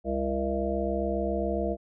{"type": "harmonic tone with a mistuned harmonic", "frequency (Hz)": 67.3, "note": "C2", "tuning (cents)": 49, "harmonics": [1, 3, 5, 7, 9, 10], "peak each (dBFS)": [-33, -33, -33, -33, -33, -33], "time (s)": [0.04, 1.77], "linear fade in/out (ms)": 50, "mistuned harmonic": 1, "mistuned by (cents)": -31, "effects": []}